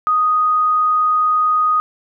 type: tone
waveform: sine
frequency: 1244.5 Hz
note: D#6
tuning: in tune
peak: -12 dBFS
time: 0.07-1.8 s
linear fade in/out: 0 ms
effects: none